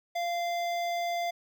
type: tone with notch filter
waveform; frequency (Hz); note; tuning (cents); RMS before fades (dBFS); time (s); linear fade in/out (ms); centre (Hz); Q
square; 692; F5; -16; -31; 0.15-1.31; 10; 9900; 0.78
effects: none